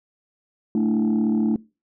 sine chord, A suspended fourth, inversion none, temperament just, 220 / 293.3 / 330 Hz, A3 / D4 / E4, 0 / -2 / +2 cents, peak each -18 / -23 / -24 dBFS, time 0.75-1.56 s, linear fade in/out 2 ms, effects noise-tail reverb RT60 0.3 s tail -24 dB re dry + tanh soft clip ceiling -14 dBFS

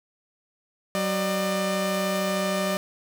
sawtooth tone pair together, 189.1 / 600.4 Hz, F#3 / D5, +38 / +38 cents, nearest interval octave + minor sixth, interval 2000 cents, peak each -23 / -22 dBFS, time 0.95-2.77 s, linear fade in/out 0 ms, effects none

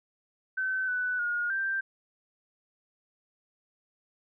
sine tone with pitch steps, 1529 / 1492 / 1433 / 1573 Hz, G6 / F#6 / F6 / G6, -44 / +14 / +44 / +6 cents, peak -27 dBFS, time 0.57-1.81 s, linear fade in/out 10 ms, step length 310 ms, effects none

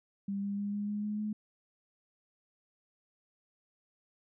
sine tone with pitch steps, 198.7 / 200.9 / 203.1 / 205.4 / 207.6 / 209.9 / 212.2 Hz, G3 / G3 / G#3 / G#3 / G#3 / G#3 / G#3, +24 / +43 / -38 / -19 / 0 / +19 / +38 cents, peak -32 dBFS, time 0.28-1.33 s, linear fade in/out 5 ms, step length 150 ms, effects none

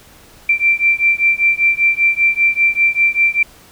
sine beating tone pair, 2349 / 2354.1 Hz, D7 / D7, 0 / +4 cents, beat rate 5.1 Hz, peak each -14 dBFS, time 0.49-3.43 s, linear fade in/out 5 ms, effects pink hiss -44 dBFS RMS until 3.71 s

